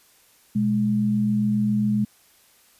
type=tone pair together; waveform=sine; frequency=122.4 / 209.8 Hz; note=B2 / G#3; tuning=-15 / +18 cents; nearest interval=major sixth; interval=933 cents; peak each=-27 / -19 dBFS; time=0.55-2.05 s; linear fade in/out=10 ms; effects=white hiss -57 dBFS RMS until 2.79 s + resampled to 32000 Hz